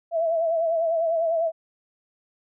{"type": "tone with vibrato", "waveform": "sine", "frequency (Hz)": 659.3, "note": "E5", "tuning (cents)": 0, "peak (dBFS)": -20, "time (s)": [0.11, 1.52], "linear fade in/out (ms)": 50, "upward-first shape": "sine", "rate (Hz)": 10, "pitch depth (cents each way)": 53, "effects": []}